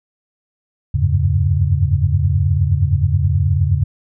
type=tone cluster; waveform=sine; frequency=81.9 / 91.9 / 100.9 / 139 Hz; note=E2 / F#2 / G#2 / C#3; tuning=-11 / -11 / -49 / +5 cents; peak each=-18 dBFS; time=0.94-3.84 s; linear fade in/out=10 ms; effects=none